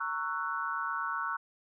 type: chord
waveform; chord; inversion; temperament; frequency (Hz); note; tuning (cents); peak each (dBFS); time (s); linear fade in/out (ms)
sine; F# dominant seventh; first; just; 925 / 1110 / 1332 / 1480; A#5 / C#6 / E6 / F#6; -14 / +2 / +18 / 0; -40 / -36 / -36 / -36; 0-1.37; 10
effects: none